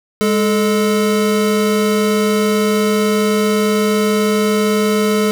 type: tone pair together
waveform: square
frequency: 206.5 / 434.2 Hz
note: G#3 / A4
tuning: -10 / -23 cents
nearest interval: octave + minor second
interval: 1287 cents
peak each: -16 dBFS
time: 0.21-5.31 s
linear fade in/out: 0 ms
effects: none